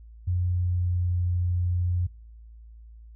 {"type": "tone with pitch glide", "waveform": "sine", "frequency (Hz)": [89.4, 88.68], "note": ["F2", "F2"], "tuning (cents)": [41, 27], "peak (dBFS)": -22, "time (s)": [0.27, 2.07], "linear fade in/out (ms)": 10, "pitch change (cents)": -14, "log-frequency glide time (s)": [0.49, 1.17], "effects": ["noise-tail reverb RT60 0.8 s tail -26 dB re dry", "added 56 Hz sine -44 dBFS peak until 3.15 s"]}